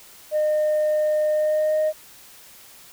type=tone with pitch glide; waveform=sine; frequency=610 to 618.9 Hz; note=D#5 to D#5; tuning=-34 to -9 cents; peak=-16 dBFS; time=0.31-1.93 s; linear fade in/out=50 ms; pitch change=+25 cents; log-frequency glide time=1.31-1.81 s; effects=tanh soft clip ceiling -16 dBFS + white hiss -47 dBFS RMS until 2.92 s